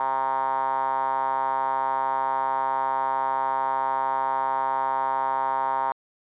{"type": "tone with band-pass filter", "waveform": "5% pulse", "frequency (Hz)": 133.5, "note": "C3", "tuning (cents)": 35, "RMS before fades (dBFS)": -25, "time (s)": [0, 5.92], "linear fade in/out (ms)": 2, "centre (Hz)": 910, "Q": 6.7, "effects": ["resampled to 8000 Hz"]}